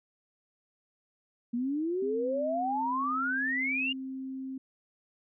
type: exponential sweep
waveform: sine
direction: up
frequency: 231.8 to 2875 Hz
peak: -28 dBFS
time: 1.53-3.93 s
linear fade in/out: 10 ms
type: tone with pitch glide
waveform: sine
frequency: 261.6 to 264.3 Hz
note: C4 to C4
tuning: 0 to +18 cents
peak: -35 dBFS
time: 2.02-4.58 s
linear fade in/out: 5 ms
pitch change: +18 cents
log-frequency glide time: 2.25-4.38 s
effects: none